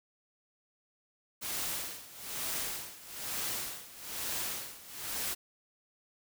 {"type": "noise with tremolo", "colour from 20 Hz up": "white", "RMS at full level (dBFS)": -35, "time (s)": [1.41, 5.35], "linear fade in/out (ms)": 20, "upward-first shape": "sine", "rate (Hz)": 1.1, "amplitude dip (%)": 85, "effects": []}